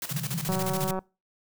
white noise with tremolo, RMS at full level -33 dBFS, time 0.02-0.91 s, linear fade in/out 2 ms, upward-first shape square, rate 14 Hz, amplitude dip 70%
pink band-pass noise, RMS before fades -33 dBFS, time 0.11-0.92 s, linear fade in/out 2 ms, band 120 to 190 Hz, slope 96 dB/octave
click train, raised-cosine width 1 ms, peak -18 dBFS, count 95, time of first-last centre 0.49-0.99 s, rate 188 Hz
effects noise-tail reverb RT60 0.3 s tail -25 dB re dry

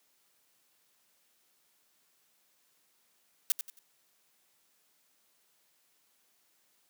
blue noise with echo, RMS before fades -26 dBFS, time 3.5-3.52 s, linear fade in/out 0 ms, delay 90 ms, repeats 3, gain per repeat -10 dB, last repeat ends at 3.79 s, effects white hiss -71 dBFS RMS until 6.89 s + high-pass 150 Hz 12 dB/octave

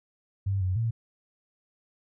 sine tone with pitch steps, 98 / 92.4 / 114.3 Hz, G2 / F#2 / A#2, 0 / -2 / -34 cents, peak -24 dBFS, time 0.46-0.91 s, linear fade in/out 10 ms, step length 150 ms, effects none

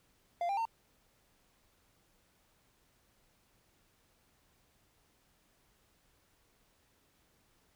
triangle tone with pitch steps, 693 / 795 / 909 Hz, F5 / G5 / A#5, -14 / +24 / -44 cents, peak -29 dBFS, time 0.41-0.653 s, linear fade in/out 2 ms, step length 81 ms, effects pink hiss -71 dBFS RMS until 7.75 s

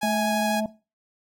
sawtooth tone with vibrato, 830.6 Hz, G#5, in tune, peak -21 dBFS, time 0.01-0.61 s, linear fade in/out 20 ms, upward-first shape triangle, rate 12 Hz, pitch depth 12 cents each way
harmonic tone, 216.3 Hz, A3, 29 cents flat, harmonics 1 / 3 / 4, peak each -25 / -28 / -38 dBFS, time 0.03-0.66 s, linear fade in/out 2 ms
effects noise-tail reverb RT60 0.3 s tail -18 dB re dry

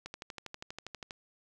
click train, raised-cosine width 0.2 ms, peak -24 dBFS, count 14, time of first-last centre 0.06-1.108 s, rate 12.4 Hz, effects none

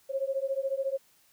sine beating tone pair, 534 / 548 Hz, C5 / C#5, +35 / -20 cents, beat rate 14 Hz, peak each -31 / -31 dBFS, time 0.09-0.98 s, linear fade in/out 20 ms, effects white hiss -64 dBFS RMS until 1.32 s

